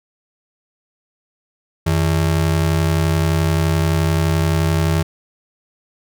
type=ring-modulated tone; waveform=square; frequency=123.47 Hz; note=B2; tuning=in tune; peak=-12 dBFS; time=1.86-5.03 s; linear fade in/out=10 ms; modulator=35.8 Hz; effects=none